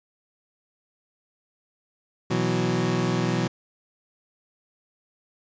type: chord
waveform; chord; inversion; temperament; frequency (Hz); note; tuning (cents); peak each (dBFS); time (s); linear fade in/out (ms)
25% pulse; B suspended fourth; none; equal; 123.47 / 164.81 / 185; B2 / E3 / F#3; 0 / 0 / 0; -23; 2.3-3.48; 10
effects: resampled to 16000 Hz